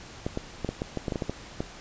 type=clicks; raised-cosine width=2 ms; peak=-15 dBFS; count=12; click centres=0.265 / 0.374 / 0.647 / 0.69 / 0.819 / 0.973 / 1.082 / 1.122 / 1.158 / 1.222 / 1.296 / 1.605 s; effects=pink hiss -45 dBFS RMS until 1.8 s + resampled to 16000 Hz